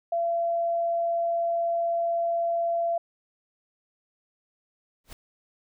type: tone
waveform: sine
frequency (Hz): 679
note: F5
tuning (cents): -49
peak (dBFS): -23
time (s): 0.12-2.98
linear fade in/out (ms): 5
type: noise with exponential growth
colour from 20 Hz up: pink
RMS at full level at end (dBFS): -37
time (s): 5.04-5.13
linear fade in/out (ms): 2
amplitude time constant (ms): 19
effects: none